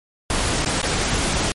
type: noise with dropouts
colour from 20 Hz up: pink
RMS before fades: -21 dBFS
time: 0.3-1.52 s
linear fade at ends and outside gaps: 2 ms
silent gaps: 0.649-0.659 / 0.818-0.828 s
effects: MP3 48 kbps